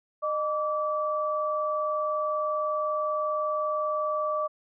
sine tone pair together, 612 / 1157.3 Hz, D#5 / D6, -29 / -26 cents, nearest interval major seventh, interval 1103 cents, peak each -28 dBFS, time 0.22-4.48 s, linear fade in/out 20 ms, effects none

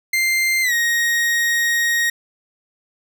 40% pulse tone with pitch glide, 2093 to 1875.5 Hz, C7 to A#6, 0 to +10 cents, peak -15 dBFS, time 0.13-2.1 s, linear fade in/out 5 ms, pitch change -190 cents, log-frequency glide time 0.62-0.73 s, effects none

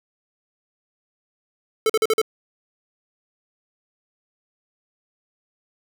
square tone bursts, 439.2 Hz, A4, 3 cents flat, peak -16 dBFS, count 5, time 1.86-2.216 s, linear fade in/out 2 ms, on 36 ms, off 44 ms, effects 9-bit

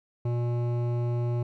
sine tone with hard clipping, 120 Hz, B2, 49 cents flat, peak -27 dBFS, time 0.25-1.43 s, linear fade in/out 5 ms, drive 13 dB, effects none

